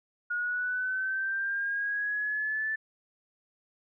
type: linear sweep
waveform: sine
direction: up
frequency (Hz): 1437 to 1760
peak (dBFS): -28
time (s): 0.3-2.76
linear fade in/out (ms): 10
effects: none